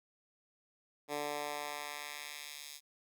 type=tone with high-pass filter sweep; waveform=10% pulse; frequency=146.83 Hz; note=D3; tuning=in tune; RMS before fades=-42 dBFS; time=1.08-2.81 s; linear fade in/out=50 ms; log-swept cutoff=360 to 4500 Hz; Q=0.86; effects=none